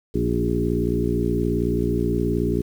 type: harmonic tone with a mistuned harmonic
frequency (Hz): 58.8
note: A#1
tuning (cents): +16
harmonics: 1 / 2 / 3 / 4 / 5 / 6 / 7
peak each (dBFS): -27 / -27 / -27 / -27 / -27 / -27 / -27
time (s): 0.14-2.62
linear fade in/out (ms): 10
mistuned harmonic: 6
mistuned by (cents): +26
effects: 8-bit